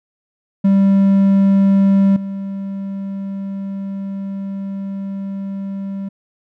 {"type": "tone with level steps", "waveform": "triangle", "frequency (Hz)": 195.9, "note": "G3", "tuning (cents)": -1, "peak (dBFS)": [-7, -20], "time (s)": [0.64, 6.09], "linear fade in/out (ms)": 10, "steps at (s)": 2.16, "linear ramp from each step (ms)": 5, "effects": []}